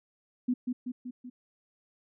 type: tone with echo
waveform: sine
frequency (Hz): 248.8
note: B3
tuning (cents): +13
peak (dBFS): -24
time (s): 0.48-0.54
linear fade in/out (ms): 10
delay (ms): 190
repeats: 4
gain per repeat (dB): -4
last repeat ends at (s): 1.3
effects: none